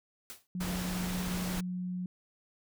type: noise with exponential decay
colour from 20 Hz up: white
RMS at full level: -41 dBFS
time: 0.3-0.47 s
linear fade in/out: 0 ms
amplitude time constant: 36 ms
type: tone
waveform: sine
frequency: 181.1 Hz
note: F#3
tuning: 37 cents flat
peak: -33 dBFS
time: 0.55-2.06 s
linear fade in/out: 2 ms
type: noise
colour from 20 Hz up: pink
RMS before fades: -38 dBFS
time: 0.6-1.61 s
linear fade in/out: 10 ms
effects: none